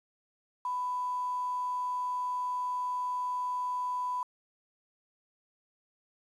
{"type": "tone with quantisation", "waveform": "sine", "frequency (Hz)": 995, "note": "B5", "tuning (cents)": 13, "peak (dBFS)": -30, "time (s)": [0.65, 4.23], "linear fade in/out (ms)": 2, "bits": 9, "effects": ["resampled to 24000 Hz"]}